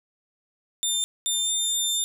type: tone bursts at uneven times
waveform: 20% pulse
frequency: 3601 Hz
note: A7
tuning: 39 cents sharp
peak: -17 dBFS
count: 2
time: 0.83-1.04 / 1.26-2.04 s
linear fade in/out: 0 ms
effects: none